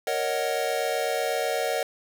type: chord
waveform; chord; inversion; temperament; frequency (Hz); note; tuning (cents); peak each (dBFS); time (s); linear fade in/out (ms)
square; D# minor seventh; second; equal; 466.2 / 554.4 / 622.3 / 740; A#4 / C#5 / D#5 / F#5; 0 / 0 / 0 / 0; -31; 0.07-1.83; 2
effects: none